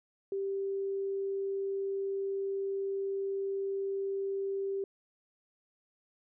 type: tone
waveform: sine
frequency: 392 Hz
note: G4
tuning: in tune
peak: -31 dBFS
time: 0.32-4.84 s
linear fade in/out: 2 ms
effects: none